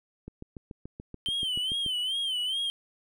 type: click train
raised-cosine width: 3 ms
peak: -27 dBFS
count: 12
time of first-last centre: 0.28-1.863 s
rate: 6.95 Hz
type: tone with vibrato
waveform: triangle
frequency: 3100 Hz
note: G7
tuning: 20 cents flat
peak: -26 dBFS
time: 1.26-2.7 s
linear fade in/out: 0 ms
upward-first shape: sine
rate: 2.4 Hz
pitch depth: 100 cents each way
effects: none